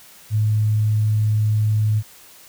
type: tone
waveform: sine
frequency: 107.3 Hz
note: A2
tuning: 43 cents flat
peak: -15 dBFS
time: 0.3-2.03 s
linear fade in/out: 50 ms
effects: white hiss -46 dBFS RMS until 2.48 s